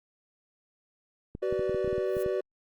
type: clicks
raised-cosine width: 3 ms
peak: -24 dBFS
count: 11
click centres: 1.351 / 1.526 / 1.594 / 1.695 / 1.746 / 1.846 / 1.877 / 1.929 / 1.981 / 2.168 / 2.262 s
type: chord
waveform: triangle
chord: B minor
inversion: second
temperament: equal with one note detuned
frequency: 379.1 / 493.9 / 587.3 Hz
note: F#4 / B4 / D5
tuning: +42 / 0 / 0 cents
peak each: -27 / -31 / -31 dBFS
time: 1.42-2.41 s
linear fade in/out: 10 ms
type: noise with exponential growth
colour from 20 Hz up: violet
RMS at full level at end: -42 dBFS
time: 2.01-2.23 s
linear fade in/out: 5 ms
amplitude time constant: 46 ms
effects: Opus 32 kbps